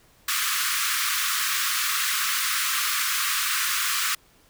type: high-pass noise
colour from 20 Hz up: pink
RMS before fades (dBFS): -25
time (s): 0.28-4.15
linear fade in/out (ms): 5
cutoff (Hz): 1100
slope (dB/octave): 96
effects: pink hiss -58 dBFS RMS until 4.49 s